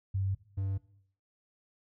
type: tone pair in turn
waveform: sine / triangle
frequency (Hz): 96.7 / 97.22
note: G2 / G2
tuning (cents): -23 / -14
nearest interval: unison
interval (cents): 9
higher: second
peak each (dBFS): -28 / -28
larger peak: neither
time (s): 0.14-0.35 / 0.57-0.78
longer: neither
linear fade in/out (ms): 10
effects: noise-tail reverb RT60 0.6 s tail -17 dB re dry